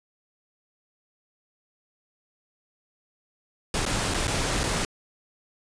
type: noise with dropouts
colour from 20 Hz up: pink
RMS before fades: -26 dBFS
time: 3.74-4.85 s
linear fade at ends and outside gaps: 2 ms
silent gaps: 3.854-3.862 / 4.139-4.143 / 4.272-4.278 / 4.634-4.638 s
effects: resampled to 22050 Hz